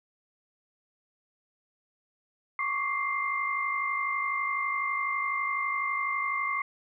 sine tone cluster, 1105 / 1157 / 2097 Hz, C#6 / D6 / C7, -6 / -26 / +3 cents, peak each -31 / -35 / -30 dBFS, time 2.59-6.62 s, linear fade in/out 2 ms, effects none

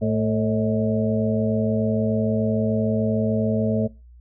harmonic tone with a mistuned harmonic, 110 Hz, A2, in tune, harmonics 1 / 2 / 4 / 5 / 6, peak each -25 / -22 / -27 / -29 / -28 dBFS, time 0.01-3.88 s, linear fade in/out 20 ms, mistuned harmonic 6, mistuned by -62 cents, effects noise-tail reverb RT60 0.3 s tail -24 dB re dry + added 60 Hz sine -44 dBFS peak until 4.2 s

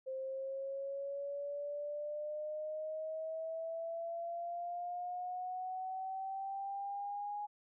sine exponential sweep, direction up, 524 to 830.6 Hz, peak -38 dBFS, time 0.06-7.47 s, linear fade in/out 20 ms, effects none

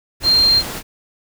sine tone in noise, 4186 Hz, C8, in tune, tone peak -10 dBFS, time 0.23-0.63 s, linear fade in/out 50 ms, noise pink, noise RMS -27 dBFS, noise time 0.2-0.83 s, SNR +14 dB, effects none

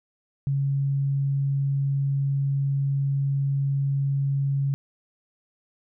sine tone, 138.59 Hz, C#3, in tune, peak -21 dBFS, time 0.47-4.74 s, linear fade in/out 0 ms, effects none

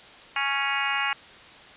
harmonic tone with a mistuned harmonic, 277.2 Hz, C#4, in tune, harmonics 3 / 4 / 5 / 6 / 7 / 8 / 9 / 10, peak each -32 / -32 / -32 / -32 / -32 / -32 / -32 / -32 dBFS, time 0.36-1.13 s, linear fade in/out 2 ms, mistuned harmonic 10, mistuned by +39 cents, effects white hiss -47 dBFS RMS until 1.76 s + resampled to 8000 Hz

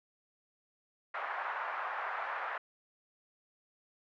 white band-pass noise, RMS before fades -38 dBFS, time 1.14-2.58 s, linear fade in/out 5 ms, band 690 to 1600 Hz, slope 24 dB/octave, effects none

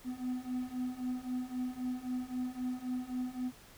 triangle beating tone pair, 249.6 / 253.4 Hz, B3 / B3, +19 / +45 cents, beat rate 3.8 Hz, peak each -37 / -35 dBFS, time 0.04-3.52 s, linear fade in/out 50 ms, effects pink hiss -57 dBFS RMS until 3.77 s

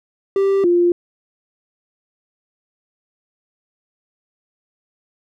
triangle / sine tone pair in turn, 392 / 349.2 Hz, G4 / F4, 0 / 0 cents, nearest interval major second, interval 200 cents, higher first, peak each -11 dBFS, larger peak neither, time 0.36-0.64 / 0.64-0.92 s, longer neither, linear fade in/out 2 ms, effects none

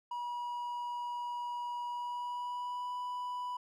triangle tone with pitch glide, 966 to 988 Hz, B5 to B5, -39 to 0 cents, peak -34 dBFS, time 0.11-3.57 s, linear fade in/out 5 ms, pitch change +39 cents, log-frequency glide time 1.87-2.95 s, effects none

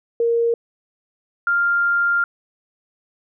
sine tone pair in turn, 466.2 / 1397 Hz, A#4 / F6, 0 / 0 cents, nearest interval octave + perfect fifth, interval 1900 cents, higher second, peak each -15 dBFS, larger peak neither, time 0.2-0.54 / 1.47-2.24 s, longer second, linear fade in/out 2 ms, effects none

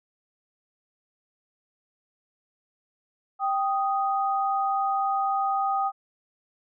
sine tone pair together, 784 / 1244.5 Hz, G5 / D#6, 0 / 0 cents, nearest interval minor sixth, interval 800 cents, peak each -24 / -27 dBFS, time 3.39-5.92 s, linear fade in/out 50 ms, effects none

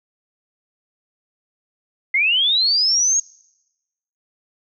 sine linear sweep, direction up, 2046 to 6645 Hz, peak -14 dBFS, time 2.14-3.2 s, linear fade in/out 5 ms, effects noise-tail reverb RT60 1.0 s tail -26 dB re dry

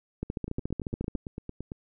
two click trains, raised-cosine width 3 ms, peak -18 / -23 dBFS, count 14 / 12, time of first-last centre 0.23-1.152 / 0.48-1.719 s, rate 14.1 / 8.88 Hz, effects none

